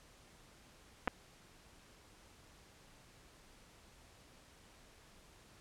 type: clicks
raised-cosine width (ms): 0.5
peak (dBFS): -18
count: 2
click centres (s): 1.075 / 1.079
effects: pink hiss -62 dBFS RMS until 5.6 s + low-pass 10000 Hz 12 dB/octave